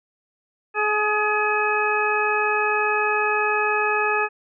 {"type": "harmonic tone with a mistuned harmonic", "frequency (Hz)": 423.2, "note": "G#4", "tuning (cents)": 33, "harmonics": [1, 2, 3, 4, 6], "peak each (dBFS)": [-25, -25, -25, -25, -25], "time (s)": [0.74, 4.29], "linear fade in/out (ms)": 50, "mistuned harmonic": 3, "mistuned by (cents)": -16, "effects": []}